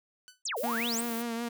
10% pulse tone with exponential decay, 1499 Hz, F#6, 22 cents sharp, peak -37 dBFS, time 0.28-0.42 s, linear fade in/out 0 ms, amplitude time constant 30 ms
sine exponential two-way sweep, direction down then up, 8980 to 424.7 to 8980 Hz, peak -31 dBFS, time 0.45-1.01 s, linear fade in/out 5 ms, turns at 0.58 s
violet noise, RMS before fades -40 dBFS, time 0.56-1.23 s, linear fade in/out 20 ms
sawtooth tone with vibrato, 233.1 Hz, A#3, in tune, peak -28 dBFS, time 0.63-1.49 s, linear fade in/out 10 ms, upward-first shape triangle, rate 5.3 Hz, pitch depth 46 cents each way
effects none

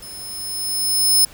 15% pulse tone with level ramp, 5210 Hz, E8, 21 cents flat, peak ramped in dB -29 to -5 dBFS, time 0.02-1.25 s, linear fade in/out 5 ms, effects pink hiss -44 dBFS RMS until 1.33 s

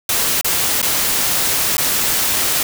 white noise with dropouts, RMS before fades -17 dBFS, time 0.09-2.63 s, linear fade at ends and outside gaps 2 ms, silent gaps 0.412-0.445 / 0.817-0.827 / 1.769-1.78 s, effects none

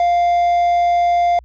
triangle tone with quantisation, 698.5 Hz, F5, in tune, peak -10 dBFS, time 0-1.39 s, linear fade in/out 2 ms, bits 6, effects added 60 Hz sine -40 dBFS peak until 1.44 s + resampled to 16000 Hz

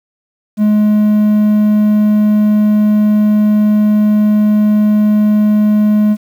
triangle tone, 210.9 Hz, G#3, 27 cents sharp, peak -5 dBFS, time 0.57-6.17 s, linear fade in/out 50 ms, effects 7-bit

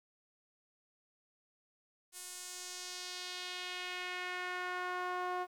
sawtooth tone with band-pass filter sweep, 361.9 Hz, F#4, 38 cents flat, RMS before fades -41 dBFS, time 2.12-5.47 s, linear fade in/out 50 ms, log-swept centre 9700 to 870 Hz, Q 1.5, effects 11-bit

